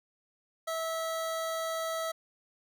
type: tone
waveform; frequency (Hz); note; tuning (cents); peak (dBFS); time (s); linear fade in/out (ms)
25% pulse; 651; E5; -22; -28; 0.67-2.12; 10
effects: none